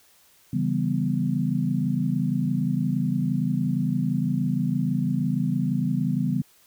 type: chord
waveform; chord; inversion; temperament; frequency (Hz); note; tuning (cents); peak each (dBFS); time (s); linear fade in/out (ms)
sine; C# half-diminished seventh; none; equal; 138.59 / 164.81 / 196 / 246.9; C#3 / E3 / G3 / B3; 0 / 0 / 0 / 0; -27; 0.53-6.42; 5
effects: white hiss -58 dBFS RMS until 6.66 s